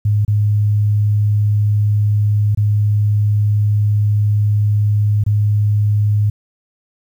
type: tone with dropouts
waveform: sine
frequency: 104.4 Hz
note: G#2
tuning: 10 cents sharp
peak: -11 dBFS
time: 0.05-6.3 s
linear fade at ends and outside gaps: 5 ms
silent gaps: 0.25-0.279 / 2.549-2.573 / 5.238-5.263 s
effects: 8-bit